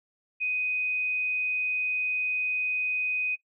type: tone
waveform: sine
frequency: 2500 Hz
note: D#7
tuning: 8 cents sharp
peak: -26 dBFS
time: 0.4-3.36 s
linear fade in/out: 20 ms
effects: noise-tail reverb RT60 0.1 s tail -17 dB re dry